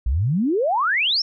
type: exponential sweep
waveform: sine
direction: up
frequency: 54.2 to 5588 Hz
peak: -17 dBFS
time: 0.06-1.22 s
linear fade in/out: 5 ms
effects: none